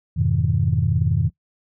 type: chord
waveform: sine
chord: F half-diminished seventh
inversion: none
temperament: just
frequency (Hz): 87.31 / 104.77 / 125.72 / 157.15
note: F2 / Ab2 / Cb3 / Eb3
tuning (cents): 0 / +16 / +31 / +18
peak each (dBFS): -22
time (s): 0.16-1.3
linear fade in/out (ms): 20
effects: noise-tail reverb RT60 0.1 s tail -20 dB re dry + tanh soft clip ceiling -6 dBFS